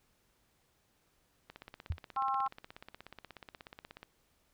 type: click train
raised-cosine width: 0.3 ms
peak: -31 dBFS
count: 43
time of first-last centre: 1.5-4.03 s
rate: 16.6 Hz
type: tone with exponential decay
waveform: sine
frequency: 82.41 Hz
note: E2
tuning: in tune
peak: -28 dBFS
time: 1.9-1.99 s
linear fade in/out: 5 ms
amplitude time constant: 19 ms
type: harmonic tone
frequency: 267.2 Hz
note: C4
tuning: 36 cents sharp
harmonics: 3 / 4 / 5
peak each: -34 / -33 / -37 dBFS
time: 2.16-2.48 s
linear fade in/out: 10 ms
effects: pink hiss -73 dBFS RMS until 4.53 s